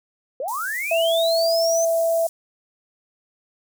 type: linear sweep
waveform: sine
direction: up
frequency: 483.1 to 6272 Hz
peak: -24 dBFS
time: 0.4-1.85 s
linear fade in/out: 2 ms
type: high-pass noise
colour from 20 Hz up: pink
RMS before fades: -36 dBFS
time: 0.48-2.29 s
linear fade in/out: 2 ms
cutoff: 6700 Hz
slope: 24 dB/octave
type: tone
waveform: sine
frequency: 662 Hz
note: E5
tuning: 7 cents sharp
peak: -17 dBFS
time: 0.91-2.27 s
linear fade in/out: 5 ms
effects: none